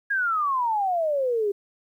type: exponential sweep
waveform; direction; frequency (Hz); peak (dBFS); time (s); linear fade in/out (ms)
sine; down; 1660 to 393.1; -21; 0.1-1.52; 10
effects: 10-bit